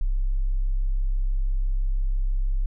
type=tone; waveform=sine; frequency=33.02 Hz; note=C1; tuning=17 cents sharp; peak=-19 dBFS; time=0.01-2.66 s; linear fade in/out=0 ms; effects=tanh soft clip ceiling -15 dBFS